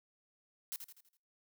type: noise with echo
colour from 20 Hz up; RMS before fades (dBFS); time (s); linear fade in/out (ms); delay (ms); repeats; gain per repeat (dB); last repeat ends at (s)
blue; -40; 0.72-0.76; 0; 82; 5; -7; 1.17
effects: noise-tail reverb RT60 0.4 s tail -23 dB re dry